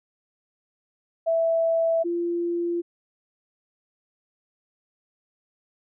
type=tone pair in turn; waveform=sine; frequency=659.3 / 344 Hz; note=E5 / F4; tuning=0 / -26 cents; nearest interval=major seventh; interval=1126 cents; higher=first; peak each=-19 / -23 dBFS; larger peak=first; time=1.26-2.04 / 2.04-2.82 s; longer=neither; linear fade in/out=20 ms; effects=none